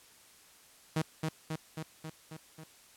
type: tone with echo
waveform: sawtooth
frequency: 158.1 Hz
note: D#3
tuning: 28 cents sharp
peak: -24 dBFS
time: 0.96-1.02 s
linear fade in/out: 5 ms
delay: 270 ms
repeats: 6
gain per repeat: -3 dB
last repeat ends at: 2.64 s
effects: white hiss -59 dBFS RMS until 2.96 s + low-pass 12000 Hz 12 dB/octave